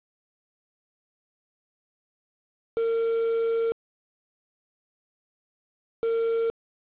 triangle tone pair in turn, 457.3 / 457.3 Hz, A#4 / A#4, -33 / -33 cents, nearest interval unison, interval 0 cents, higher neither, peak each -20 dBFS, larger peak neither, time 2.77-3.72 / 6.03-6.5 s, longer first, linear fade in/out 0 ms, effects resampled to 8000 Hz + 8-bit

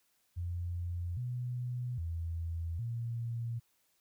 sine tone with pitch steps, 87.2 / 123.4 / 83.3 / 116.9 Hz, F2 / B2 / E2 / A#2, -2 / -1 / +19 / +5 cents, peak -34 dBFS, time 0.36-3.6 s, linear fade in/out 20 ms, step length 810 ms, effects white hiss -74 dBFS RMS until 4 s

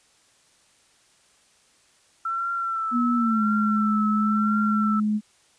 sine tone with vibrato, 1337 Hz, E6, 24 cents sharp, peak -24 dBFS, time 2.25-5 s, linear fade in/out 5 ms, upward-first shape triangle, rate 0.96 Hz, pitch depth 55 cents each way
sine tone with pitch glide, 240.6 to 211.9 Hz, B3 to G#3, -45 to +35 cents, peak -20 dBFS, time 2.91-5.21 s, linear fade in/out 50 ms, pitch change -220 cents, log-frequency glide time 3.16-3.44 s
effects white hiss -60 dBFS RMS until 5.58 s + resampled to 22050 Hz

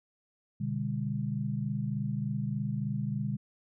sine chord, G# diminished, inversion first, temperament equal with one note detuned, 123.47 / 146.83 / 202.3 Hz, B2 / D3 / G#3, 0 / 0 / -45 cents, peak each -34 dBFS, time 0.6-3.37 s, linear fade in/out 10 ms, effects none

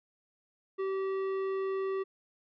sine tone with tanh clipping, 385.3 Hz, G4, 30 cents flat, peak -32 dBFS, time 0.78-2.04 s, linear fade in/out 20 ms, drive 12 dB, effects none

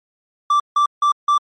triangle tone bursts, 1170 Hz, D6, 7 cents flat, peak -10 dBFS, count 4, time 0.5-1.38 s, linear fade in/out 5 ms, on 100 ms, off 160 ms, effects MP3 32 kbps

